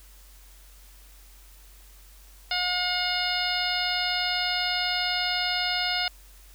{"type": "harmonic tone with a mistuned harmonic", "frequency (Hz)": 720, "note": "F#5", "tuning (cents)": -47, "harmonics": [1, 2, 3, 4, 5, 6, 7], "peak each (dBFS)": [-32, -32, -32, -32, -32, -32, -32], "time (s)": [2.51, 6.08], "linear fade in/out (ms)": 2, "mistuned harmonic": 6, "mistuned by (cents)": -21, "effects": ["added 47 Hz sine -49 dBFS peak until 6.54 s", "white hiss -55 dBFS RMS until 6.54 s"]}